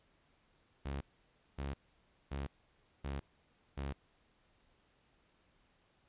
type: tone bursts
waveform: sawtooth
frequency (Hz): 69.3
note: C#2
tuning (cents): 0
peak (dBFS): -34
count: 5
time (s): 0.85-3.93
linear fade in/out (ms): 10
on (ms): 160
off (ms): 570
effects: pink hiss -72 dBFS RMS until 6.08 s + resampled to 8000 Hz